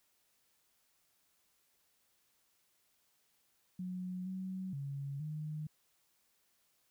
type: tone with pitch steps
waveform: sine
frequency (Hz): 182.7 / 187.7 / 139.6 / 153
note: F#3 / F#3 / C#3 / D#3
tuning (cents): -22 / +25 / +13 / -29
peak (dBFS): -38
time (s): 3.79-5.67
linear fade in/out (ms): 5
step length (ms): 470
effects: white hiss -75 dBFS RMS until 6.9 s